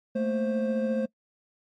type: tone cluster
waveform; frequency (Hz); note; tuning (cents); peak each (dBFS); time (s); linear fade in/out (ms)
triangle; 220.1 / 234.5 / 526; A3 / A#3 / C5; +1 / +11 / +9; -25 / -34 / -26; 0.15-1.06; 10
effects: noise-tail reverb RT60 0.1 s tail -23 dB re dry + MP3 48 kbps